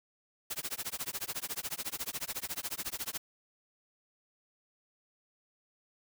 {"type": "noise with tremolo", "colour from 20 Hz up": "white", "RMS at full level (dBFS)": -35, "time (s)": [0.5, 3.18], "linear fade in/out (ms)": 10, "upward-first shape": "sine", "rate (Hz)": 14, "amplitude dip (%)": 100, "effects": []}